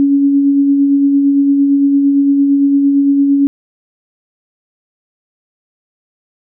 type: tone with tremolo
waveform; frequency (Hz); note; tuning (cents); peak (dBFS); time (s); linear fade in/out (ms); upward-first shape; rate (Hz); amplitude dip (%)
sine; 280; C#4; +18; -6; 0-3.47; 0; sine; 8.8; 30
effects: none